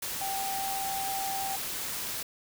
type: tone in noise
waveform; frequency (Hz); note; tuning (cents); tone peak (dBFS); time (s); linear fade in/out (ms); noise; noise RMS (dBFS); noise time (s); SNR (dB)
sine; 780; G5; -9; -32; 0.21-1.56; 5; white; -35; 0.02-2.23; 0
effects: none